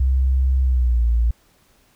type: tone with pitch glide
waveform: sine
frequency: 65.41 to 57.94 Hz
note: C2 to A#1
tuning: 0 to -10 cents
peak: -14 dBFS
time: 0-1.31 s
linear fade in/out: 5 ms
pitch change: -210 cents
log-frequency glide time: 0.62-1.04 s
effects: pink hiss -58 dBFS RMS until 1.95 s